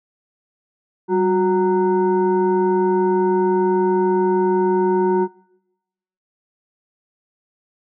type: tone with frequency modulation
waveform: sine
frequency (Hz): 366.2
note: F#4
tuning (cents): -18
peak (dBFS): -14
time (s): 1.08-5.28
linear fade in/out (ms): 50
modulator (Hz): 559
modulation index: 0.81
effects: noise-tail reverb RT60 1.0 s tail -25 dB re dry

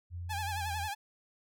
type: tone with pitch glide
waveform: sine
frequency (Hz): 87.3 to 83.84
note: F2 to E2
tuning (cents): 0 to +30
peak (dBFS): -37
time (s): 0.1-0.9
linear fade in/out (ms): 50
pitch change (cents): -70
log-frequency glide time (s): 0.57-0.7
type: tone with vibrato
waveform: sawtooth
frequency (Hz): 830.6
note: G#5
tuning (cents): 0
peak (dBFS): -31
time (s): 0.29-0.95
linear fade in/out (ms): 20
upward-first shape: sine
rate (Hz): 11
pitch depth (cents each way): 84
effects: none

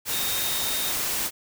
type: tone in noise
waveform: sine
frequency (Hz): 3700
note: A#7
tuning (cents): -14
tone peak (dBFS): -31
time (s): 0.09-0.94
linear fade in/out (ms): 50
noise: white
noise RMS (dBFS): -27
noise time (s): 0.05-1.31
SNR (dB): -7
effects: none

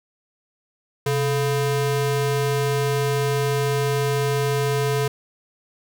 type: ring-modulated tone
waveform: square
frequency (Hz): 282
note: C#4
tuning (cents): +30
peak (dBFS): -17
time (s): 1.06-5.08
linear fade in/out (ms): 5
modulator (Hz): 151
effects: none

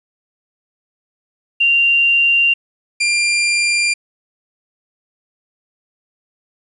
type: tone pair in turn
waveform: sine / sawtooth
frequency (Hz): 2774 / 2387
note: F7 / D7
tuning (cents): -12 / +28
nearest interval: minor third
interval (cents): 260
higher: first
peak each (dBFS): -10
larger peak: neither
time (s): 1.6-2.54 / 3-3.94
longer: neither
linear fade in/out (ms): 10
effects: resampled to 24000 Hz + 8-bit

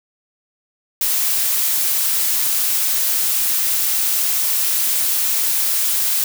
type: noise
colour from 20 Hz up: blue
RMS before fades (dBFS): -18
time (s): 1.01-6.24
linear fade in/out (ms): 2
effects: none

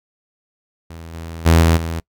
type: tone with level steps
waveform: sawtooth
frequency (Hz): 82.41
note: E2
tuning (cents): 0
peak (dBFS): -29 / -25 / -5 / -7 / -18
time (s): 0.9-2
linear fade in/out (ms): 5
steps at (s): 1.13 / 1.45 / 1.61 / 1.76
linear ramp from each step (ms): 20
effects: noise-tail reverb RT60 0.1 s tail -25 dB re dry

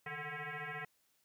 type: tone with frequency modulation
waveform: sine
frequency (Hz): 155.56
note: D#3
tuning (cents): 0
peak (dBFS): -40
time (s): 0.06-0.85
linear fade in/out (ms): 5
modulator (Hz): 297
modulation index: 7.5
effects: white hiss -75 dBFS RMS until 1.24 s

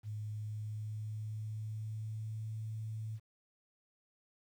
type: tone with pitch glide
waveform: sine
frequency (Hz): 106.3 to 109.73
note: G#2 to A2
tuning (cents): +41 to -4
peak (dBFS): -38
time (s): 0.03-3.2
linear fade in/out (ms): 50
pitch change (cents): +55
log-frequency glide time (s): 0.18-2.56
effects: 11-bit

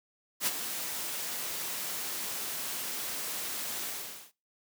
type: noise with ADSR envelope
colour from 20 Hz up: white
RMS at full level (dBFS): -27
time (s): 0.4-4.32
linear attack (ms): 68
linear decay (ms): 32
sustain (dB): -9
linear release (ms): 470
effects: noise-tail reverb RT60 0.3 s tail -23 dB re dry + high-pass 150 Hz 12 dB/octave

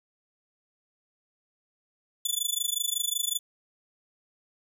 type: tone with amplitude modulation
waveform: 15% pulse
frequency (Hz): 3471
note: A7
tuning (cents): -24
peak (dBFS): -16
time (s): 2.25-3.39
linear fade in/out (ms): 5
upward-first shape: sine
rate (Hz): 25.4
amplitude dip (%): 95
effects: none

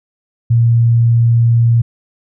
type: tone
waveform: sine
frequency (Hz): 116.9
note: A#2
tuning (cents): +5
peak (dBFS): -7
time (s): 0.5-1.82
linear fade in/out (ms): 10
effects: none

